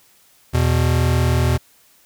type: tone pair together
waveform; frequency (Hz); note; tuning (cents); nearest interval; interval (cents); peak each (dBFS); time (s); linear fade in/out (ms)
square; 82.41 / 123.47; E2 / B2; 0 / 0; perfect fifth; 700; -18; 0.53-1.58; 20
effects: white hiss -54 dBFS RMS until 2.05 s